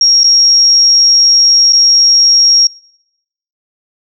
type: tone with dropouts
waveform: sine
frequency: 5588 Hz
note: F8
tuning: in tune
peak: -4 dBFS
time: 0.01-2.67 s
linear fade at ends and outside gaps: 2 ms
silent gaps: 0.234-0.242 / 1.724-1.731 s
effects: noise-tail reverb RT60 0.9 s tail -26 dB re dry